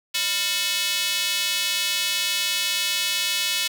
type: tone with high-pass filter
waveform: square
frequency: 199 Hz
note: G3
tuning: 26 cents sharp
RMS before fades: -24 dBFS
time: 0.14-3.68 s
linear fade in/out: 10 ms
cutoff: 3100 Hz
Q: 1.7
effects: none